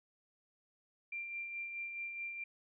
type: tone with tremolo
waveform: sine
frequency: 2372 Hz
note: D7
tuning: 17 cents sharp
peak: -38 dBFS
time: 1.12-2.44 s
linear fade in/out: 5 ms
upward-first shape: sine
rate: 4.7 Hz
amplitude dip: 40%
effects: none